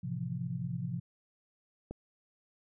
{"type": "chord", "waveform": "sine", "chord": "F major seventh", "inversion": "first", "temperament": "equal", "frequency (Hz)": [110, 130.81, 164.81, 174.61], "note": ["A2", "C3", "E3", "F3"], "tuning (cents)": [0, 0, 0, 0], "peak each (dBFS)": [-42, -37, -43, -38], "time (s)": [0.03, 1], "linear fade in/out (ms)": 10}
{"type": "click", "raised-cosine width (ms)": 2, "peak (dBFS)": -27, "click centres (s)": 1.91}
{"effects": []}